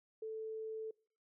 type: tone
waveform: sine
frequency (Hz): 440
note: A4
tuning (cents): 0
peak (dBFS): -40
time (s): 0.22-0.91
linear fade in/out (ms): 5
effects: noise-tail reverb RT60 0.5 s tail -25 dB re dry